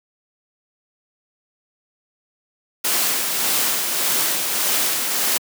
white noise with tremolo, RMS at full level -19 dBFS, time 2.84-5.38 s, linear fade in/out 10 ms, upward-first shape sine, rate 1.7 Hz, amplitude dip 35%, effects high-pass 200 Hz 12 dB/octave

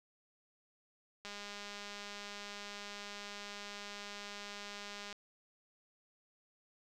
click train, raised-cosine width 0.2 ms, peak -29 dBFS, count 792, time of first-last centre 1.25-5.127 s, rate 204 Hz, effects none

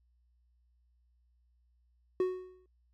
triangle tone with exponential decay, 368.9 Hz, F#4, 5 cents flat, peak -22 dBFS, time 2.2-2.66 s, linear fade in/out 2 ms, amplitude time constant 98 ms, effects noise-tail reverb RT60 0.1 s tail -24 dB re dry + added 60 Hz sine -67 dBFS peak until 2.93 s

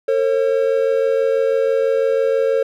triangle tone pair together, 453.4 / 539.5 Hz, A#4 / C#5, -48 / -47 cents, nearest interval minor third, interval 301 cents, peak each -15 dBFS, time 0.08-2.63 s, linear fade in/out 5 ms, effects none

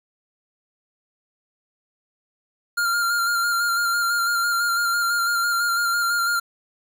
square tone with vibrato, 1396.9 Hz, F6, in tune, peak -20 dBFS, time 2.77-6.4 s, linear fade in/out 10 ms, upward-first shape square, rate 6 Hz, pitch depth 22 cents each way, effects 9-bit

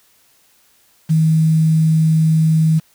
sine tone with quantisation, 159 Hz, D#3, 38 cents sharp, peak -10 dBFS, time 1.09-2.8 s, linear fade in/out 20 ms, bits 6, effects white hiss -55 dBFS RMS until 2.94 s

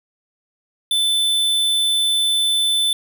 square tone, 3520 Hz, A7, in tune, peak -16 dBFS, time 0.91-2.93 s, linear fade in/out 2 ms, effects none

